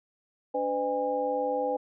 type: tone cluster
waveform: sine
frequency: 287.9 / 506 / 606 / 814 Hz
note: D4 / B4 / D#5 / G#5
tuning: -34 / +42 / -46 / -35 cents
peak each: -36 / -28 / -36 / -31 dBFS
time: 0.54-1.77 s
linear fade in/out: 10 ms
effects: none